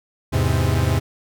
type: chord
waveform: 45% pulse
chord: E augmented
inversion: none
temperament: equal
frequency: 82.41 / 103.83 / 130.81 Hz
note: E2 / G#2 / B#2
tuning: 0 / 0 / 0 cents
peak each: -21 dBFS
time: 0.32-1 s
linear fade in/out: 20 ms
effects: none